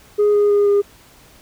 sine tone with pitch steps, 415.3 / 412 / 408.6 / 405.3 Hz, G#4 / G#4 / G#4 / G#4, 0 / -14 / -28 / -42 cents, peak -9 dBFS, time 0.18-0.82 s, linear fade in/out 20 ms, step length 160 ms, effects tanh soft clip ceiling -10 dBFS + pink hiss -48 dBFS RMS until 1.41 s

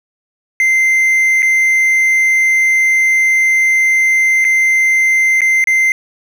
triangle tone with dropouts, 2081 Hz, C7, 10 cents flat, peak -7 dBFS, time 0.6-5.92 s, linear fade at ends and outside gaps 1 ms, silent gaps 1.422-1.428 / 4.444-4.449 / 5.407-5.417 / 5.641-5.672 s, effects none

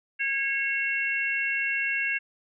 sine tone cluster, 1643 / 2187 / 2722 Hz, G#6 / C#7 / F7, -19 / -24 / -45 cents, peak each -29 dBFS, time 0.19-2.19 s, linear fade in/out 20 ms, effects none

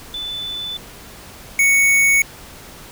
sine / square tone pair in turn, 3501 / 2222 Hz, A7 / C#7, -9 / +4 cents, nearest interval minor sixth, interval 787 cents, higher first, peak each -24 / -12 dBFS, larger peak second, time 0.14-0.77 / 1.59-2.22 s, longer neither, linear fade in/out 2 ms, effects pink hiss -39 dBFS RMS until 2.91 s

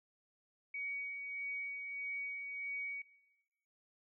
sine tone with tremolo, 2252 Hz, C#7, 27 cents sharp, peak -38 dBFS, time 0.74-3.02 s, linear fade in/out 5 ms, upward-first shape sine, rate 1.6 Hz, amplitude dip 35%, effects noise-tail reverb RT60 1.0 s tail -18 dB re dry

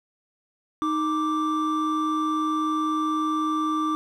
triangle tone pair together, 311.2 / 1175 Hz, D#4 / D6, 0 / +1 cents, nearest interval octave + major seventh, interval 2301 cents, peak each -23 dBFS, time 0.82-3.95 s, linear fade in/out 0 ms, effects none

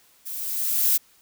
violet noise with level ramp, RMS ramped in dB -34 to -18 dBFS, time 0.25-0.98 s, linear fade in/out 20 ms, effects white hiss -58 dBFS RMS until 1.21 s

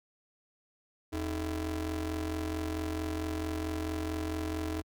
35% pulse ring-modulated tone, 116.5 Hz, A#2, 1 cent flat, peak -27 dBFS, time 1.12-4.82 s, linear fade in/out 20 ms, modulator 197 Hz, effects high-pass 60 Hz 12 dB/octave

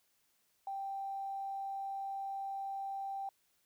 triangle tone with tanh clipping, 784 Hz, G5, in tune, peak -37 dBFS, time 0.67-3.29 s, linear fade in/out 2 ms, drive 3 dB, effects white hiss -75 dBFS RMS until 3.65 s

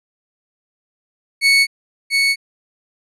30% pulse tone with echo, 2217 Hz, C#7, in tune, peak -7 dBFS, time 1.41-1.67 s, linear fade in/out 50 ms, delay 690 ms, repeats 1, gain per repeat -3 dB, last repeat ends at 2.36 s, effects low-pass 10000 Hz 12 dB/octave

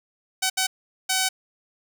5% pulse tone bursts at uneven times, 756 Hz, F#5, 37 cents sharp, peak -9 dBFS, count 3, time 0.42-0.5 / 0.57-0.67 / 1.09-1.29 s, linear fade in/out 10 ms, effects none

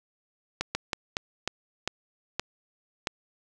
slowing click train, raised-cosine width 0.2 ms, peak -10 dBFS, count 8, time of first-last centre 0.61-3.072 s, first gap 140 ms, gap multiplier 1.3, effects none

